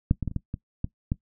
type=clicks; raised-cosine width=5 ms; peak=-7 / -16 / -16 / -25 / -15 / -18 / -14 / -12 dBFS; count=8; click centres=0.111 / 0.227 / 0.277 / 0.314 / 0.363 / 0.541 / 0.844 / 1.119 s; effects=noise-tail reverb RT60 0.1 s tail -19 dB re dry